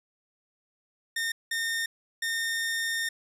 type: tone bursts at uneven times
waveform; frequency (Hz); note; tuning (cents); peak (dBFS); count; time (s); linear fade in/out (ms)
sawtooth; 1826; A#6; -36; -24; 3; 1.16-1.32 / 1.51-1.86 / 2.22-3.09; 5
effects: resampled to 32000 Hz